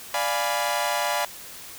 sawtooth chord, D diminished seventh, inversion none, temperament equal, 587.3 / 698.5 / 830.6 / 987.8 Hz, D5 / F5 / Ab5 / Cb6, 0 / 0 / 0 / 0 cents, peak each -25 dBFS, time 0.14-1.25 s, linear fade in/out 2 ms, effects white hiss -41 dBFS RMS until 1.78 s

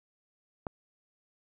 click, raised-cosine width 1 ms, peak -20 dBFS, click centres 0.668 s, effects none

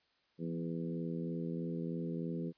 harmonic tone with a mistuned harmonic, 83.2 Hz, E2, 17 cents sharp, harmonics 2 / 3 / 4 / 5 / 6, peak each -38 / -42 / -44 / -46 / -48 dBFS, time 0.38-2.53 s, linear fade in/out 50 ms, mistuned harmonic 2, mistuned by +28 cents, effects white hiss -74 dBFS RMS until 2.57 s + resampled to 11025 Hz

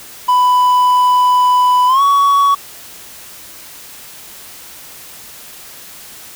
triangle tone with pitch glide, 995 to 1123.3 Hz, B5 to C#6, +13 to +23 cents, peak -6 dBFS, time 0.28-2.55 s, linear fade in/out 10 ms, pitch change +210 cents, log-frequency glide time 1.87-2.02 s, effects white hiss -35 dBFS RMS until 6.35 s

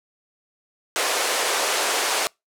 pink band-pass noise, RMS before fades -23 dBFS, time 0.96-2.27 s, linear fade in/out 0 ms, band 440 to 11000 Hz, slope 24 dB/octave, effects noise-tail reverb RT60 0.2 s tail -26 dB re dry

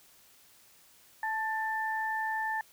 sine tone pair together, 874.2 / 1777 Hz, A5 / A6, -11 / +17 cents, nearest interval octave, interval 1228 cents, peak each -32 / -33 dBFS, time 1.23-2.61 s, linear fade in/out 2 ms, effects white hiss -60 dBFS RMS until 2.72 s

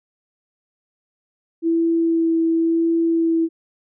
sine tone with vibrato, 330.1 Hz, E4, 2 cents sharp, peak -15 dBFS, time 1.62-3.49 s, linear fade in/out 50 ms, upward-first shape sine, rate 0.94 Hz, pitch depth 11 cents each way, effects none

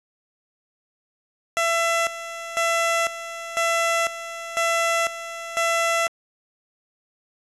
15% pulse tone with tremolo, 670 Hz, E5, 28 cents sharp, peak -13 dBFS, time 1.57-6.08 s, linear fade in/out 0 ms, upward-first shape square, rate 1 Hz, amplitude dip 75%, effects resampled to 24000 Hz + 8-bit

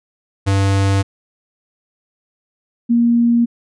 square / sine tone pair in turn, 98 / 235.7 Hz, G2 / A#3, 0 / +19 cents, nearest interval octave + minor third, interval 1519 cents, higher second, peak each -13 / -10 dBFS, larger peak second, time 0.46-1.03 / 2.89-3.46 s, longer neither, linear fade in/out 20 ms, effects resampled to 22050 Hz

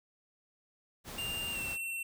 pink noise, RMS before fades -44 dBFS, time 1.04-1.78 s, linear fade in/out 50 ms
square tone with pitch glide, 2794 to 2708 Hz, F7 to E7, 0 to +46 cents, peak -36 dBFS, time 1.18-2.03 s, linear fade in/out 5 ms, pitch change -54 cents, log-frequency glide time 1.52-1.6 s
effects none

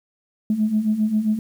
sine beating tone pair, 210 / 217.5 Hz, G#3 / A3, +19 / -20 cents, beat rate 7.5 Hz, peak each -23 / -18 dBFS, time 0.5-1.39 s, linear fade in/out 2 ms, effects tanh soft clip ceiling -10 dBFS + 8-bit

